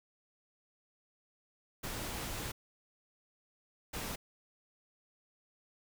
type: noise bursts at uneven times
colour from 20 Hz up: pink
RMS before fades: -40 dBFS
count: 2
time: 1.83-2.52 / 3.93-4.16 s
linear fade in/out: 10 ms
effects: none